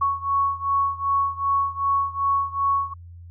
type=beating tone pair; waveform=sine; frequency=1108.7 / 1111.3 Hz; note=C#6 / C#6; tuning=0 / +4 cents; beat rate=2.6 Hz; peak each=-22 / -24 dBFS; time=0.01-2.94 s; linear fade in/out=10 ms; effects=added 86 Hz sine -39 dBFS peak until 3.3 s

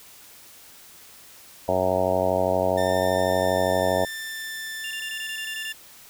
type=harmonic tone; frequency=92.5 Hz; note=F#2; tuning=in tune; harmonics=1 / 2 / 3 / 4 / 5 / 6 / 7 / 8 / 9 / 10; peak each=-33 / -33 / -33 / -33 / -30 / -25 / -24 / -30 / -33 / -32 dBFS; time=1.68-4.05 s; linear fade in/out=5 ms
type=tone with pitch glide; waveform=sawtooth; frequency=1797 to 1760 Hz; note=A6 to A6; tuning=+36 to 0 cents; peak=-28 dBFS; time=2.77-5.73 s; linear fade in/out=10 ms; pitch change=-36 cents; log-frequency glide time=3.21-5.31 s
type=tone bursts; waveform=triangle; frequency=2794 Hz; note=F7; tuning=in tune; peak=-31 dBFS; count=10; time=4.84-5.718 s; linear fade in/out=2 ms; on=68 ms; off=22 ms
effects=white hiss -48 dBFS RMS until 6.09 s

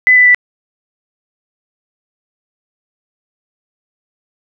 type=tone with pitch steps; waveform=sine; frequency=2007 / 1990.8 / 1974.8 Hz; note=B6 / B6 / B6; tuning=+27 / +13 / -1 cents; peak=-4 dBFS; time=0.07-0.346 s; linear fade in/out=0 ms; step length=92 ms; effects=none

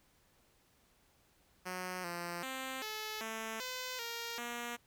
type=tone with pitch steps; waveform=5% pulse; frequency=183 / 173.1 / 262.8 / 431.6 / 222.3 / 508 / 466.1 / 238.5 Hz; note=F#3 / F3 / C4 / A4 / A3 / B4 / A#4 / A#3; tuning=-19 / -15 / +8 / -33 / +18 / +49 / 0 / +40 cents; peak=-28 dBFS; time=1.65-4.77 s; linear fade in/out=20 ms; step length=390 ms; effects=pink hiss -70 dBFS RMS until 4.86 s

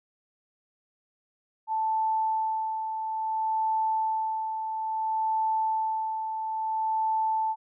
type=tone with tremolo; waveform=sine; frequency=880 Hz; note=A5; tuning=in tune; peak=-23 dBFS; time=1.67-7.56 s; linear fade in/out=50 ms; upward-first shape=sine; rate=0.59 Hz; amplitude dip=50%; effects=none

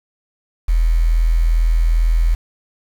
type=tone with quantisation; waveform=sine; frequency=41.2 Hz; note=E1; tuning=in tune; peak=-11 dBFS; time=0.68-2.35 s; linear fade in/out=10 ms; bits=6; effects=none

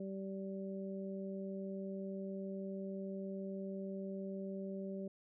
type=harmonic tone; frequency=193.7 Hz; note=G3; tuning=20 cents flat; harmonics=1 / 2 / 3; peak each=-42 / -46 / -48 dBFS; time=0-5.08 s; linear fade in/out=5 ms; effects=none

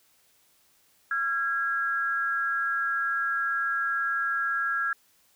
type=tone pair together; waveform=sine; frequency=1367.1 / 1647 Hz; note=F6 / G#6; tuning=-37 / -15 cents; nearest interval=minor third; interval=322 cents; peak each=-28 / -27 dBFS; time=1.11-4.93 s; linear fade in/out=2 ms; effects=white hiss -64 dBFS RMS until 5.35 s

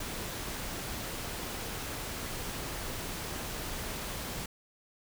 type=noise; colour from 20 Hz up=pink; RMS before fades=-38 dBFS; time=0-4.46 s; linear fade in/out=5 ms; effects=none

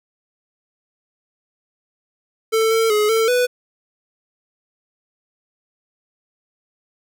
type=tone with pitch steps; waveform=square; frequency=444.8 / 450.3 / 421.6 / 447.9 / 494.8 Hz; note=A4 / A4 / G#4 / A4 / B4; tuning=+19 / +40 / +26 / +31 / +3 cents; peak=-15 dBFS; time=2.52-3.47 s; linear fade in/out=20 ms; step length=190 ms; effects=none

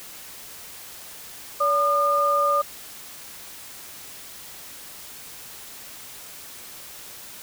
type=tone pair together; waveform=sine; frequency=572 / 1212 Hz; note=D5 / D#6; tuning=-46 / -46 cents; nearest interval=octave + minor second; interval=1300 cents; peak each=-23 / -19 dBFS; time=1.6-2.62 s; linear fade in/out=10 ms; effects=white hiss -41 dBFS RMS until 7.42 s

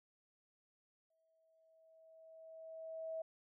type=tone with exponential growth; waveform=sine; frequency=646 Hz; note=E5; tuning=35 cents flat; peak=-39 dBFS; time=1.1-3.22 s; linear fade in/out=5 ms; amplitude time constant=460 ms; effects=none

